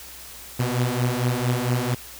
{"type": "beating tone pair", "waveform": "sawtooth", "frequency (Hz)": [121.4, 125.8], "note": ["B2", "B2"], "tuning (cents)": [-29, 32], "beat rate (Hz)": 4.4, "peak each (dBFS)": [-20, -20], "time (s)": [0.59, 1.95], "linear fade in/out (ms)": 10, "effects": ["added 60 Hz sine -50 dBFS peak until 2.19 s", "white hiss -41 dBFS RMS until 2.19 s"]}